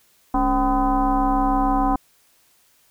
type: tone with frequency modulation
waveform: sine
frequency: 523.3 Hz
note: C5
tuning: in tune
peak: -16 dBFS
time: 0.34-1.96 s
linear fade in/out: 5 ms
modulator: 245 Hz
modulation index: 2.2
effects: white hiss -59 dBFS RMS until 2.9 s